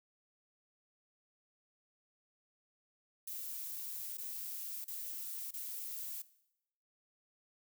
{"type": "noise with dropouts", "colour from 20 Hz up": "violet", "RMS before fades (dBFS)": -43, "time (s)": [3.27, 6.22], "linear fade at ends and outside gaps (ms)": 5, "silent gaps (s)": [[4.172, 4.181], [4.844, 4.879], [5.509, 5.537]], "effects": ["noise-tail reverb RT60 0.8 s tail -18 dB re dry"]}